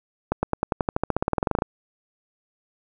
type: accelerating click train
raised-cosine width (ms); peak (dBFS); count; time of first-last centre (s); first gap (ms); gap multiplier
1; -7; 21; 0.32-1.621; 110; 0.94
effects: none